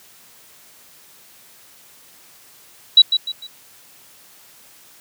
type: tone with echo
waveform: sine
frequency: 3912 Hz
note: B7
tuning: 17 cents flat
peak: -4 dBFS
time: 2.97-3.02 s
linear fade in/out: 5 ms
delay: 150 ms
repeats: 3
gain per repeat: -9 dB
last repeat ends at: 3.47 s
effects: white hiss -48 dBFS RMS until 5 s + high-pass 80 Hz 12 dB/octave